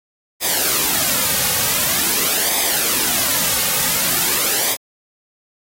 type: noise with flanger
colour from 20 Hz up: white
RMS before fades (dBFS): -18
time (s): 0.4-4.77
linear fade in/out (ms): 50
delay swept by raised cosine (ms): 0.7 to 3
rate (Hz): 0.46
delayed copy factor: -0.6
effects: AAC 48 kbps